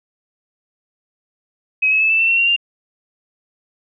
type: tone with pitch steps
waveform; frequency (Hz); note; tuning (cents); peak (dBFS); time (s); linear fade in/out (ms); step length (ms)
sine; 2543 / 2577 / 2611 / 2646 / 2682 / 2718 / 2754 / 2791; D#7 / E7 / E7 / E7 / E7 / F7 / F7 / F7; +37 / -40 / -17 / +6 / +29 / -48 / -25 / -2; -12; 1.82-2.564; 10; 93
effects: none